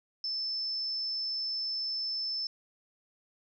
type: tone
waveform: sine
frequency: 5274 Hz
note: E8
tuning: in tune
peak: -31 dBFS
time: 0.24-2.47 s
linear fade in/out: 2 ms
effects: none